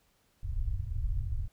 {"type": "low-pass noise", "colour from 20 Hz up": "pink", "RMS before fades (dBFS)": -32, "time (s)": [0.43, 1.48], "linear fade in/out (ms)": 10, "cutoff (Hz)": 110, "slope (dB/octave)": 48, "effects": ["pink hiss -70 dBFS RMS until 1.52 s"]}